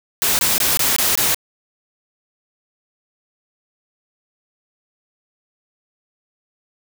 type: noise bursts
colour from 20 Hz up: white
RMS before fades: -17 dBFS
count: 6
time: 0.22-1.345 s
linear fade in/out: 0 ms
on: 170 ms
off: 21 ms
effects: none